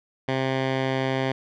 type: tone with low-pass filter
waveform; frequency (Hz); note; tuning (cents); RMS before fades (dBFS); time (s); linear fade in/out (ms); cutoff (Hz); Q
10% pulse; 132.4; C3; +21; -25; 0.28-1.32; 5; 3000; 1.2
effects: none